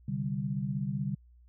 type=chord; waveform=sine; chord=C suspended second; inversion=none; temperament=equal; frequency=130.81 / 146.83 / 196 Hz; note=C3 / D3 / G3; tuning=0 / 0 / 0 cents; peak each=-35 / -34 / -34 dBFS; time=0.08-1.15 s; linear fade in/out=5 ms; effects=added 60 Hz sine -55 dBFS peak until 1.48 s